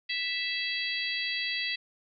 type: harmonic tone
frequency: 659 Hz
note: E5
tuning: 1 cent flat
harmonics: 3 / 4 / 5 / 6 / 7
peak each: -34 / -35 / -36 / -37 / -37 dBFS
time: 0.09-1.76 s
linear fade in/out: 10 ms
effects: none